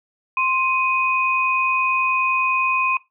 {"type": "tone pair together", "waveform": "sine", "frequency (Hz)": [1050.5, 2500], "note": ["C6", "D#7"], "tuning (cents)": [7, 8], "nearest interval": "octave + minor third", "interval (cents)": 1501, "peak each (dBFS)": -20, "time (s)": [0.37, 2.97], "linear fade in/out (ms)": 2, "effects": ["noise-tail reverb RT60 0.2 s tail -20 dB re dry"]}